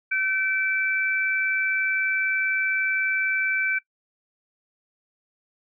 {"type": "tone pair together", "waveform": "sine", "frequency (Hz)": [1533, 2322], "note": ["G6", "D7"], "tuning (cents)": [-39, -20], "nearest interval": "perfect fifth", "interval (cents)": 719, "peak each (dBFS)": -24, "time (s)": [0.11, 3.79], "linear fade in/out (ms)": 10, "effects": ["noise-tail reverb RT60 0.1 s tail -21 dB re dry"]}